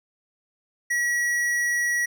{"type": "tone with hard clipping", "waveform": "triangle", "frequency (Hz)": 1923, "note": "B6", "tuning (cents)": -47, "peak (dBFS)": -23, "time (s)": [0.9, 2.06], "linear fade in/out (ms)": 10, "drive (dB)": 15, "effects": []}